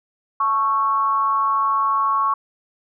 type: tone with frequency modulation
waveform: sine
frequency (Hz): 1105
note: C#6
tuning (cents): -6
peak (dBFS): -16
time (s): 0.4-2.34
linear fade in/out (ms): 5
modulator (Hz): 228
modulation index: 0.48
effects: none